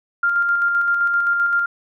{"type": "tone with tremolo", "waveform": "sine", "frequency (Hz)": 1396.9, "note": "F6", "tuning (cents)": 0, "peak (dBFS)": -14, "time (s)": [0.23, 1.66], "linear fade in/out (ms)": 5, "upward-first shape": "square", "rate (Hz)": 7.7, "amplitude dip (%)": 30, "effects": []}